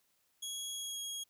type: tone with pitch glide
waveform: 20% pulse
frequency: 3322 to 3293 Hz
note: G#7 to G#7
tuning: 0 to -15 cents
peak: -33 dBFS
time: 0.42-1.24 s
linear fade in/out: 10 ms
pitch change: -15 cents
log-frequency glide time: 0.72-1.09 s
effects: white hiss -75 dBFS RMS until 1.29 s